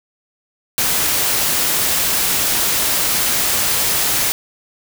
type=noise; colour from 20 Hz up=white; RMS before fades=-17 dBFS; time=0.78-4.32 s; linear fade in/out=0 ms; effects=none